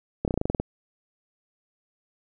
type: slowing click train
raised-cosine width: 2 ms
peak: -11 dBFS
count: 10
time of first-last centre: 0.25-0.6 s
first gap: 28 ms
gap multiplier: 1.08
effects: none